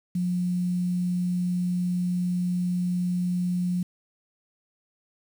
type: tone with quantisation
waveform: sine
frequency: 178.7 Hz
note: F3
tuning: 40 cents sharp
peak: -23 dBFS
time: 0.15-3.83 s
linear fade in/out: 5 ms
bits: 8
effects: none